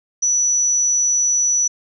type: tone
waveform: sine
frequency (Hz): 5920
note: F#8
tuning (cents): 0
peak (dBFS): -14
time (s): 0.22-1.68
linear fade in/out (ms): 10
effects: none